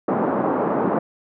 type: band-pass noise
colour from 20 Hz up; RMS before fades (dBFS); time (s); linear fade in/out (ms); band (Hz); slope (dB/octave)
pink; -21; 0.08-0.99; 5; 190 to 1100; 24
effects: none